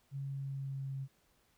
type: tone with pitch glide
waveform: sine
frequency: 137.9 to 135.37 Hz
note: C#3 to C#3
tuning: -9 to -41 cents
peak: -37 dBFS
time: 0.11-1.08 s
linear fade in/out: 50 ms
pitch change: -32 cents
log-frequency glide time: 0.22-0.96 s
effects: pink hiss -72 dBFS RMS until 1.57 s